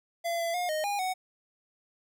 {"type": "tone with pitch steps", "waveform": "square", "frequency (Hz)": [680, 674, 714, 619, 814, 744], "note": ["F5", "E5", "F5", "D#5", "G#5", "F#5"], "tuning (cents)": [-46, 38, 38, -9, -35, 9], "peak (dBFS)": -29, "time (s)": [0.24, 1.14], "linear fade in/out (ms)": 20, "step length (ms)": 150, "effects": []}